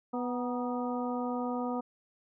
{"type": "harmonic tone with a mistuned harmonic", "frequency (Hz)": 246.9, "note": "B3", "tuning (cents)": 0, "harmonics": [1, 2, 3, 4, 5], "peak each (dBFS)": [-33, -37, -38, -41, -42], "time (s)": [0.13, 1.81], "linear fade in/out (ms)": 10, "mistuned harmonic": 4, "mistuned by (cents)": -58, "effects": []}